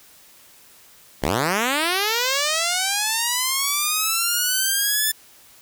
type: linear sweep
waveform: 5% pulse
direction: up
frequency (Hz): 55.1 to 1760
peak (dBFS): -8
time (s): 1.22-5.12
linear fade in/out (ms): 10
effects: white hiss -50 dBFS RMS until 5.61 s